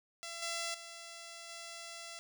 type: tone with level steps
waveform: 5% pulse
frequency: 675 Hz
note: E5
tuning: 41 cents sharp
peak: -31 / -25 / -36 / -34 dBFS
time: 0.23-2.19 s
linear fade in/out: 0 ms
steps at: 0.42 / 0.74 / 1.49 s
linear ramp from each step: 5 ms
effects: none